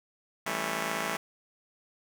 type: chord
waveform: 5% pulse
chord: A dominant seventh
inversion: second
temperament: just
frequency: 165 / 198 / 220 / 275 Hz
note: E3 / G3 / A3 / C#4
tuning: +2 / +18 / 0 / -14 cents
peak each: -26 / -26 / -24 / -28 dBFS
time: 0.46-1.17 s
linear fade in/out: 5 ms
effects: none